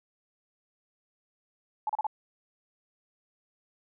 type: tone bursts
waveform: sine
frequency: 859 Hz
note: A5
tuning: 42 cents flat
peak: -26 dBFS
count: 4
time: 1.87-2.068 s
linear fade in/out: 2 ms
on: 24 ms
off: 34 ms
effects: none